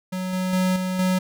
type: tone with level steps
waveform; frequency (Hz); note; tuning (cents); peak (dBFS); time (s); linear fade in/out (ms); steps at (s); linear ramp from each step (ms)
square; 185; F#3; 0; -26 / -23 / -19 / -24 / -19; 0.12-1.19; 10; 0.33 / 0.53 / 0.76 / 0.99; 2
effects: none